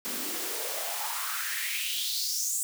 white noise with high-pass filter sweep, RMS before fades -32 dBFS, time 0.05-2.63 s, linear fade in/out 0 ms, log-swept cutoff 210 to 8100 Hz, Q 4.3, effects none

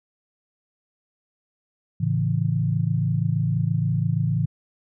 sine chord, A major, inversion none, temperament equal, 110 / 138.59 / 164.81 Hz, A2 / C#3 / E3, 0 / 0 / 0 cents, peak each -24 dBFS, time 2-4.46 s, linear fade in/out 10 ms, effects none

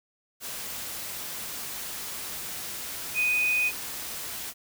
sine tone in noise, 2489 Hz, D#7, in tune, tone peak -22 dBFS, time 3.14-3.72 s, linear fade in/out 50 ms, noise white, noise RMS -36 dBFS, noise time 0.4-4.54 s, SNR +11 dB, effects none

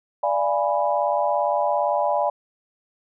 sine chord, D diminished seventh, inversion none, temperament equal with one note detuned, 587.3 / 684.9 / 830.6 / 987.8 Hz, D5 / F5 / Ab5 / Cb6, 0 / -34 / 0 / 0 cents, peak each -23 / -25 / -24 / -26 dBFS, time 0.23-2.3 s, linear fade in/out 5 ms, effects none

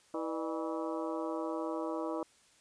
harmonic tone with a mistuned harmonic, 162.4 Hz, E3, 26 cents flat, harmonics 2 / 3 / 4 / 5 / 6 / 7 / 8, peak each -37 / -40 / -40 / -47 / -44 / -45 / -50 dBFS, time 0.14-2.23 s, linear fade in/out 2 ms, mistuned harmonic 4, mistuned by -120 cents, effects white hiss -65 dBFS RMS until 2.6 s + resampled to 22050 Hz

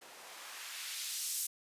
blue noise with band-pass filter sweep, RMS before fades -42 dBFS, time 0.01-1.47 s, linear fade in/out 10 ms, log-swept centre 400 to 8700 Hz, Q 0.8, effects resampled to 32000 Hz

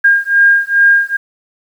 sine beating tone pair, 1613 / 1615.4 Hz, G6 / G#6, +49 / -48 cents, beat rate 2.4 Hz, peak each -10 dBFS, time 0.04-1.17 s, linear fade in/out 10 ms, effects 7-bit

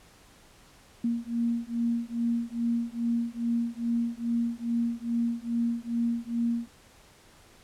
sine beating tone pair, 233.1 / 235.5 Hz, A#3 / A#3, 0 / +18 cents, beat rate 2.4 Hz, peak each -29 dBFS, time 1.04-6.68 s, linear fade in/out 5 ms, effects pink hiss -56 dBFS RMS until 7.63 s + low-pass 11000 Hz 12 dB/octave

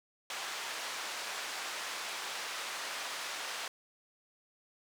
pink band-pass noise, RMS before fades -40 dBFS, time 0.3-3.68 s, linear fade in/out 2 ms, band 880 to 7000 Hz, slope 12 dB/octave, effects none

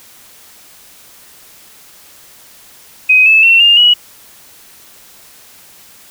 sine tone with pitch steps, 2517 / 2612 / 2710 / 2812 / 2918 Hz, D#7 / E7 / E7 / F7 / F#7, +19 / -17 / +47 / +11 / -25 cents, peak -4 dBFS, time 3.09-3.94 s, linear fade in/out 10 ms, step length 170 ms, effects white hiss -41 dBFS RMS until 6.1 s

